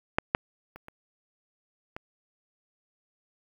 clicks, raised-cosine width 0.5 ms, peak -7 / -6 / -29 / -28 / -22 dBFS, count 5, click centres 0.185 / 0.349 / 0.76 / 0.884 / 1.965 s, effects 8-bit

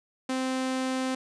sawtooth tone, 260 Hz, C4, 11 cents flat, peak -23 dBFS, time 0.29-1.15 s, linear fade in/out 5 ms, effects resampled to 22050 Hz + 10-bit

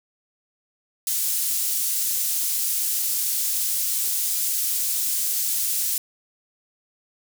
pink high-pass noise, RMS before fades -24 dBFS, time 1.07-5.98 s, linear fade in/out 2 ms, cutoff 8200 Hz, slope 12 dB/octave, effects none

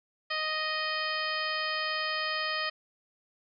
harmonic tone, 622.3 Hz, D#5, in tune, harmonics 1 / 2 / 3 / 4 / 5 / 6 / 7 / 8, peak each -39 / -35 / -34 / -38 / -38 / -48 / -39 / -39 dBFS, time 0.3-2.7 s, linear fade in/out 10 ms, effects none

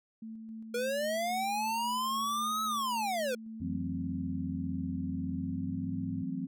sine tone with tremolo, 222.3 Hz, A3, 18 cents sharp, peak -40 dBFS, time 0.22-3.77 s, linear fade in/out 5 ms, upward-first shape square, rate 3.7 Hz, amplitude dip 25%
square linear two-way sweep, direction up then down, 472.3 to 1300 to 472.3 Hz, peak -31 dBFS, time 0.74-3.35 s, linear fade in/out 5 ms, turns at 2.64 s
sine tone with pitch glide, 87.31 to 100.29 Hz, F2 to G2, 0 to +40 cents, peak -40 dBFS, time 3.6-6.23 s, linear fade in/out 5 ms, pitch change +240 cents, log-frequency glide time 5.35-5.96 s
sine chord, F# half-diminished seventh, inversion third, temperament equal, 164.81 / 185 / 220 / 261.6 Hz, E3 / F#3 / A3 / C4, 0 / 0 / 0 / 0 cents, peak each -40 / -38 / -42 / -36 dBFS, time 3.61-6.47 s, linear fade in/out 10 ms
effects none

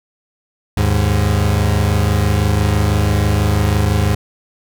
35% pulse tone pair together, 77.78 / 103.82 Hz, D#2 / G#2, 0 / 0 cents, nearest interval perfect fourth, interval 500 cents, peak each -14 / -13 dBFS, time 0.77-4.15 s, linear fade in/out 5 ms, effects none

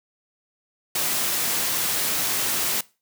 white noise, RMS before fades -24 dBFS, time 0.95-2.81 s, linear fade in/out 5 ms, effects noise-tail reverb RT60 0.3 s tail -21 dB re dry + high-pass 100 Hz 12 dB/octave

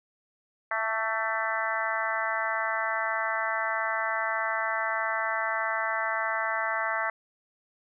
harmonic tone with a mistuned harmonic, 221.6 Hz, A3, 13 cents sharp, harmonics 3 / 4 / 5 / 6 / 7 / 8 / 9, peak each -34 / -34 / -34 / -34 / -34 / -34 / -34 dBFS, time 0.71-7.1 s, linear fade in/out 2 ms, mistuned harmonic 5, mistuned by +27 cents, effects none

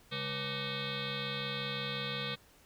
sine tone with frequency modulation, 1864.7 Hz, A#6, in tune, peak -34 dBFS, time 0.11-2.36 s, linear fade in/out 20 ms, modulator 345 Hz, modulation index 6.2, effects pink hiss -62 dBFS RMS until 2.65 s

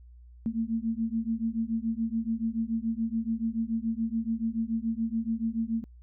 sine beating tone pair, 222.9 / 229.9 Hz, A3 / A#3, +23 / -24 cents, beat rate 7 Hz, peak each -30 dBFS, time 0.46-5.84 s, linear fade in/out 0 ms, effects added 60 Hz sine -48 dBFS peak until 6.02 s

